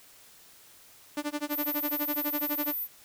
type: tone with tremolo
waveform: sawtooth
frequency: 294.9 Hz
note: D4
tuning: 7 cents sharp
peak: -24 dBFS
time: 1.17-2.74 s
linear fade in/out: 2 ms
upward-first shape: sine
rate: 12 Hz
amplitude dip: 100%
type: tone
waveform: sine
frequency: 14120 Hz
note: A9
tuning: 5 cents sharp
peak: -30 dBFS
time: 1.49-2.88 s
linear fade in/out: 50 ms
effects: white hiss -55 dBFS RMS until 3.04 s